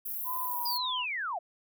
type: high-pass noise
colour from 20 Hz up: pink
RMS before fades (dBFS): -36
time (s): 0.05-0.78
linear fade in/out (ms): 10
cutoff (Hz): 12000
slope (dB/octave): 48
type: tone with vibrato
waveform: sine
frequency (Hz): 987.8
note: B5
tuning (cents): 0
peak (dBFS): -33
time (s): 0.24-1.06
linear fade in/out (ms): 50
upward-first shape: sine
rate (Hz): 1.9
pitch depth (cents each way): 47
type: linear sweep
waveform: sine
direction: down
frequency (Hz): 4978 to 620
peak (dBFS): -31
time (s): 0.65-1.39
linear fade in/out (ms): 10
effects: none